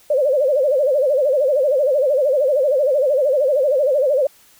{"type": "tone with vibrato", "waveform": "sine", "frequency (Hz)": 554.4, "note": "C#5", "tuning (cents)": 0, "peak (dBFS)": -13, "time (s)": [0.1, 4.27], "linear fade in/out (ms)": 5, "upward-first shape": "sine", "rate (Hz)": 13, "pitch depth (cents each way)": 160, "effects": ["white hiss -51 dBFS RMS until 4.59 s"]}